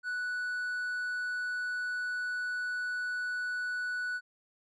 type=tone; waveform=triangle; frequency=1480 Hz; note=F#6; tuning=in tune; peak=-30 dBFS; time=0.03-4.21 s; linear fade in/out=50 ms; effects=resampled to 24000 Hz